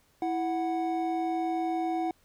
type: tone pair together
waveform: triangle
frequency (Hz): 329.6 / 739.9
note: E4 / F#5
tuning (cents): 0 / 0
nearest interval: octave + major second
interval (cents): 1400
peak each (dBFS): -28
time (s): 0.22-2.11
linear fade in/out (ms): 2
effects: pink hiss -66 dBFS RMS until 2.24 s